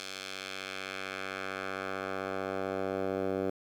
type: tone with band-pass filter sweep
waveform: 10% pulse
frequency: 95.6 Hz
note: G2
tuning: 43 cents flat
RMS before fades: -36 dBFS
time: 0-3.5 s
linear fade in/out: 0 ms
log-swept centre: 4300 to 450 Hz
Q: 1
effects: 10-bit